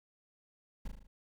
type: noise with echo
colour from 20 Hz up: brown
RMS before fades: -38 dBFS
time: 0.85-0.88 s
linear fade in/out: 5 ms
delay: 38 ms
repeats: 5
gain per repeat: -4 dB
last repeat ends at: 1.07 s
effects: none